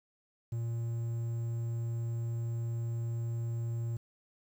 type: tone with quantisation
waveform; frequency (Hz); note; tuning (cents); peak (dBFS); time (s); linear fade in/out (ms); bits
triangle; 116.3; A#2; -4; -30; 0.52-3.97; 5; 10
effects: none